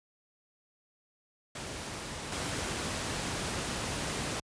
pink noise with level steps, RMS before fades -39 / -34 dBFS, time 1.55-4.4 s, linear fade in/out 5 ms, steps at 2.32 s, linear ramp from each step 5 ms, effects high-pass 60 Hz 12 dB/octave + resampled to 22050 Hz

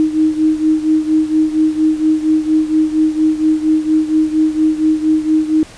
sine beating tone pair, 311 / 315.3 Hz, D#4 / D#4, -1 / +23 cents, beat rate 4.3 Hz, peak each -12 / -16 dBFS, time 0-5.63 s, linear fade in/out 0 ms, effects pink hiss -38 dBFS RMS until 5.77 s + resampled to 22050 Hz

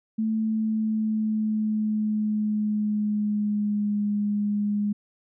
sine tone with pitch glide, 220 to 206.5 Hz, A3 to G#3, 0 to -10 cents, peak -22 dBFS, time 0.18-4.93 s, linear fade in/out 10 ms, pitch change -110 cents, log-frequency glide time 0.35-4.04 s, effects none

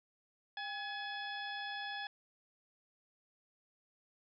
harmonic tone with a mistuned harmonic, 847 Hz, G#5, 34 cents sharp, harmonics 1 / 2 / 3 / 4 / 5 / 6, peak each -44 / -43 / -52 / -46 / -58 / -53 dBFS, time 0.57-2.07 s, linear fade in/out 2 ms, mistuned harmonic 1, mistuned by -93 cents, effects none

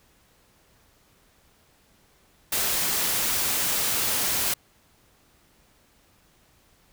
white noise, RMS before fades -25 dBFS, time 2.52-4.54 s, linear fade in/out 5 ms, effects pink hiss -61 dBFS RMS until 6.92 s

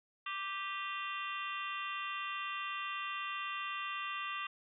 harmonic tone with a mistuned harmonic, 392 Hz, G4, in tune, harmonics 3 / 4 / 5 / 6 / 7 / 8 / 9, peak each -40 / -49 / -46 / -51 / -43 / -49 / -50 dBFS, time 0.26-4.47 s, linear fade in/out 5 ms, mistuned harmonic 6, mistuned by +77 cents, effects none

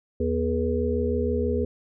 harmonic tone with a mistuned harmonic, 80.7 Hz, E2, 36 cents flat, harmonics 1 / 3 / 5 / 6, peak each -27 / -28 / -27 / -28 dBFS, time 0.2-1.65 s, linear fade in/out 5 ms, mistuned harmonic 5, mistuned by +61 cents, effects none

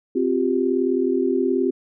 sine chord, C suspended fourth, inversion none, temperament equal with one note detuned, 261.6 / 353.1 / 392 Hz, C4 / F4 / G4, 0 / +19 / 0 cents, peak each -22 dBFS, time 0.15-1.71 s, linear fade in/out 10 ms, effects none

